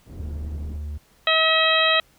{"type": "low-pass noise", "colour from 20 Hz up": "pink", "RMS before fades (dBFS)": -39, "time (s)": [0.05, 0.79], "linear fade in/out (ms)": 50, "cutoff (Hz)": 300, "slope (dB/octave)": 12}
{"type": "tone", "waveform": "triangle", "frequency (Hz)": 74.4, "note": "D2", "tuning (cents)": 23, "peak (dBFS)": -26, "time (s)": [0.19, 0.98], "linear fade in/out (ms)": 10}
{"type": "harmonic tone", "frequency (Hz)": 641, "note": "E5", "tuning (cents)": -49, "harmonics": [1, 2, 3, 4, 5, 6], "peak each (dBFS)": [-23, -23, -23, -23, -23, -23], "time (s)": [1.27, 2], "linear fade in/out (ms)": 2}
{"effects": ["pink hiss -58 dBFS RMS until 2.18 s"]}